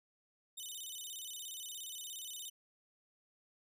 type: tone with vibrato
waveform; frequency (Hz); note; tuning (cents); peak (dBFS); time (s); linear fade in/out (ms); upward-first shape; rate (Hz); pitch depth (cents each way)
15% pulse; 3322; G#7; 0; -37; 0.57-2.5; 10; square; 17; 180
effects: none